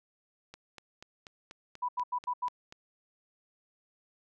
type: click train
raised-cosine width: 0.2 ms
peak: -29 dBFS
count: 10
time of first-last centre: 0.54-2.724 s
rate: 4.12 Hz
type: tone bursts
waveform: sine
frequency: 987 Hz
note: B5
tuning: 1 cent flat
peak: -29 dBFS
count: 5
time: 1.82-2.487 s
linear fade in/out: 10 ms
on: 67 ms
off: 83 ms
effects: none